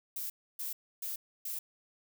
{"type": "noise bursts", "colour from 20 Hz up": "violet", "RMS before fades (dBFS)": -38, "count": 4, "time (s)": [0.16, 1.59], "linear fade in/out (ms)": 5, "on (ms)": 140, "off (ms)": 290, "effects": []}